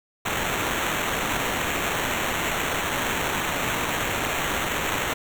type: noise with sample-and-hold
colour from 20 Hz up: blue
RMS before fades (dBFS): -26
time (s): 0.25-5.14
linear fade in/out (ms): 10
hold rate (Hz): 4900
effects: none